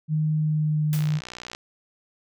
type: tone with pitch glide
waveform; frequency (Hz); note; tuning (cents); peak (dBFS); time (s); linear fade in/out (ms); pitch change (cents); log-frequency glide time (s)
sine; 154.5 to 152.11; D#3 to D#3; -12 to -39; -20; 0.08-1.21; 50; -27; 0.34-0.85
type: noise with exponential decay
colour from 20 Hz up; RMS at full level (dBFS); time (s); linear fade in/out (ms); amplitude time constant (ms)
white; -32; 0.93-1.18; 0; 53
type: click train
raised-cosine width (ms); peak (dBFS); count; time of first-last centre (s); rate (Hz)
0.2; -19; 35; 0.99-1.549; 60.8
effects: none

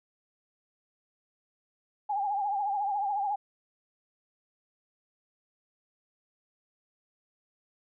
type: tone with vibrato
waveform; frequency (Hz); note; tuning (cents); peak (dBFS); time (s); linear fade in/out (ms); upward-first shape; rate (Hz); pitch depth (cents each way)
sine; 809; G#5; -46; -27; 2.09-3.36; 10; triangle; 14; 93
effects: none

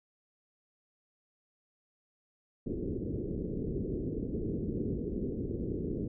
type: low-pass noise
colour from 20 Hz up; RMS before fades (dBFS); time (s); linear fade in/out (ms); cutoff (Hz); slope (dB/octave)
white; -35; 2.66-6.08; 5; 430; 48
effects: none

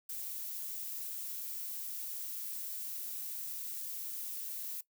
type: noise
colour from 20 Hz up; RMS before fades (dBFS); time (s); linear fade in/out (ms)
violet; -41; 0.09-4.81; 5
effects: noise-tail reverb RT60 0.1 s tail -18 dB re dry

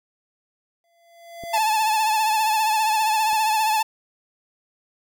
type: tone with exponential growth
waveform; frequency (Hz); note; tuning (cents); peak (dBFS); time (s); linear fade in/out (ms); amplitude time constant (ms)
square; 680; F5; -46; -26; 0.84-1.58; 1; 160
type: clicks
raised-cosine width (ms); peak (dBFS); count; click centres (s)
2; -25 / -32; 2; 1.437 / 3.331
type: tone with vibrato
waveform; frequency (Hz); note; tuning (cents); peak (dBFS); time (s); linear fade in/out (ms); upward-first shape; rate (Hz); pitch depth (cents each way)
45% pulse; 869; A5; -22; -18; 1.53-3.83; 10; triangle; 15; 56
effects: none

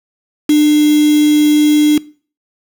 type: tone with quantisation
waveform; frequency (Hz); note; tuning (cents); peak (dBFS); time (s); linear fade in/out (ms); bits
sine; 299.7; D4; +35; -6; 0.49-1.98; 5; 3
effects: noise-tail reverb RT60 0.4 s tail -21 dB re dry

